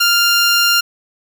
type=tone; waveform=15% pulse; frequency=1396.9 Hz; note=F6; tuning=in tune; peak=-4 dBFS; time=0-0.81 s; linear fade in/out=10 ms; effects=none